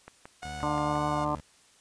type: click train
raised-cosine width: 0.5 ms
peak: -28 dBFS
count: 6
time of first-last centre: 0.08-0.956 s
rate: 5.71 Hz
type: tone with vibrato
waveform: sawtooth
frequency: 724 Hz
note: F#5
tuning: 38 cents flat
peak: -34 dBFS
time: 0.42-1.25 s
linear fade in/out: 10 ms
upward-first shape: sine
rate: 2 Hz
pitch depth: 28 cents each way
type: tone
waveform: 20% pulse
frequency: 74.2 Hz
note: D2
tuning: 18 cents sharp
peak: -35 dBFS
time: 0.44-1.41 s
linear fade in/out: 10 ms
type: harmonic tone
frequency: 149.1 Hz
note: D3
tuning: 27 cents sharp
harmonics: 1 / 2 / 3 / 4 / 5 / 6 / 7 / 8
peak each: -37 / -33 / -45 / -34 / -36 / -34 / -33 / -36 dBFS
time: 0.63-1.35 s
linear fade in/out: 0 ms
effects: white hiss -60 dBFS RMS until 1.8 s + resampled to 22050 Hz